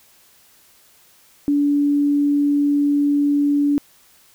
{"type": "tone", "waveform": "sine", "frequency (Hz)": 288, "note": "D4", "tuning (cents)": -34, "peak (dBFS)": -14, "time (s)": [1.48, 3.78], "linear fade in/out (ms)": 0, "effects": ["white hiss -53 dBFS RMS until 4.34 s"]}